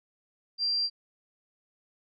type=tone; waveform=sine; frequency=4725 Hz; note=D8; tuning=10 cents sharp; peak=-25 dBFS; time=0.58-0.9 s; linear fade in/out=50 ms; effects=none